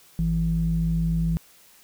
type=tone pair together; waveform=sine; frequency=51.91 / 164.81 Hz; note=G#1 / E3; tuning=0 / 0 cents; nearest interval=octave + minor sixth; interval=2000 cents; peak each=-25 / -21 dBFS; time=0.19-1.37 s; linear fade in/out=0 ms; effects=tanh soft clip ceiling -13 dBFS + white hiss -54 dBFS RMS until 1.83 s